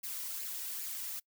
blue noise with flanger, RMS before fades -40 dBFS, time 0.03-1.2 s, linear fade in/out 10 ms, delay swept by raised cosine 0.41 to 2.11 ms, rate 2.5 Hz, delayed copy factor +0.5, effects noise-tail reverb RT60 0.1 s tail -24 dB re dry

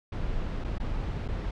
brown noise with dropouts, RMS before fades -31 dBFS, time 0.12-1.51 s, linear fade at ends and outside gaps 5 ms, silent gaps 0.641-0.645 / 0.783-0.799 / 1.28-1.285 s, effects low-pass 4000 Hz 12 dB/octave

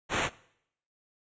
blue noise with sample-and-hold, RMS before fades -29 dBFS, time 0.09-0.3 s, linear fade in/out 50 ms, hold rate 4900 Hz, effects noise-tail reverb RT60 0.7 s tail -21 dB re dry + resampled to 16000 Hz

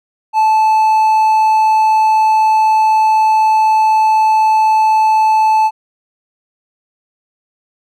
triangle tone, 872 Hz, A5, 16 cents flat, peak -6 dBFS, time 0.33-5.71 s, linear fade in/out 50 ms, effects none

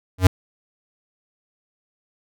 square tone with exponential growth, 92.5 Hz, F#2, in tune, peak -6 dBFS, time 0.18-0.27 s, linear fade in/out 5 ms, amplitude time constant 19 ms, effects none

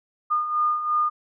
sine beating tone pair, 1216 / 1218.9 Hz, D#6 / D#6, -40 / -36 cents, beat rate 2.9 Hz, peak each -28 / -21 dBFS, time 0.3-1.1 s, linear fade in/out 20 ms, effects none

